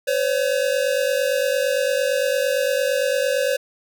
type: tone pair together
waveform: square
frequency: 512 / 560.8 Hz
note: C5 / C#5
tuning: -38 / +20 cents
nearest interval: major second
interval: 158 cents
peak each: -22 dBFS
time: 0.07-3.57 s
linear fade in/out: 10 ms
effects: none